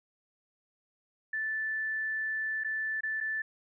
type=tone with dropouts; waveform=sine; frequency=1756 Hz; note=A6; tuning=4 cents flat; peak=-30 dBFS; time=1.33-3.42 s; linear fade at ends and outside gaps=5 ms; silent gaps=2.637-2.645 / 3.008-3.033 / 3.204-3.209 s; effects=none